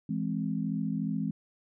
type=chord; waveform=sine; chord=E augmented; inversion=none; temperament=equal; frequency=164.81 / 207.7 / 261.6 Hz; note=E3 / G#3 / B#3; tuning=0 / 0 / 0 cents; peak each=-33 / -32 / -34 dBFS; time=0.09-1.31 s; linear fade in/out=5 ms; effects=none